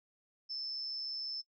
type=tone with amplitude modulation; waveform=sine; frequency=5274 Hz; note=E8; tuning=in tune; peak=-35 dBFS; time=0.49-1.42 s; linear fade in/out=20 ms; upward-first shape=sine; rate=140 Hz; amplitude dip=55%; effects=noise-tail reverb RT60 0.1 s tail -19 dB re dry

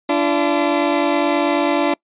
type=tone pair together; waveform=20% pulse; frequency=290.3 / 339.6 Hz; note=D4 / F4; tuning=-20 / -48 cents; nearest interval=minor third; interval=272 cents; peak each=-12 / -14 dBFS; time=0.09-1.94 s; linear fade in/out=5 ms; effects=noise-tail reverb RT60 0.1 s tail -26 dB re dry + resampled to 8000 Hz

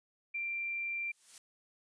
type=tone; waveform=sine; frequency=2364 Hz; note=D7; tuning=11 cents sharp; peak=-34 dBFS; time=0.34-1.12 s; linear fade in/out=10 ms
type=noise with exponential growth; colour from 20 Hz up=blue; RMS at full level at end=-46 dBFS; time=0.96-1.38 s; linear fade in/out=2 ms; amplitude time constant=90 ms
effects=resampled to 22050 Hz

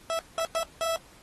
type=tone bursts at uneven times; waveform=30% pulse; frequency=658 Hz; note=E5; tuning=3 cents flat; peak=-24 dBFS; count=4; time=0.1-0.19 / 0.38-0.45 / 0.55-0.63 / 0.81-0.96 s; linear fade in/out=0 ms; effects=pink hiss -55 dBFS RMS until 1.22 s + AAC 32 kbps

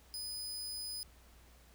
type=tone; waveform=sawtooth; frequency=5000 Hz; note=D#8; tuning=8 cents sharp; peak=-37 dBFS; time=0.14-1.03 s; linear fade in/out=0 ms; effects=added 60 Hz sine -60 dBFS peak until 1.74 s + pink hiss -64 dBFS RMS until 1.74 s

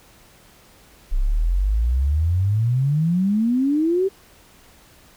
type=exponential sweep; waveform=sine; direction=up; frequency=31 to 395.7 Hz; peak=-16 dBFS; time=1.11-4.09 s; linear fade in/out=20 ms; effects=pink hiss -51 dBFS RMS until 5.16 s

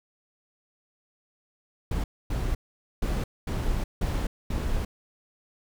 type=noise bursts at uneven times; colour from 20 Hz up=brown; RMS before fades=-27 dBFS; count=6; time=1.91-2.04 / 2.3-2.55 / 3.02-3.24 / 3.47-3.84 / 4.01-4.27 / 4.5-4.85 s; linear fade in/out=5 ms; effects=none

